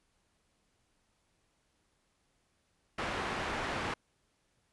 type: low-pass noise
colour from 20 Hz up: white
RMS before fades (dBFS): -36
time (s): 2.98-3.94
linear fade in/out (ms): 5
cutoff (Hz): 1700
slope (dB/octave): 12
effects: pink hiss -75 dBFS RMS until 4.72 s + resampled to 24000 Hz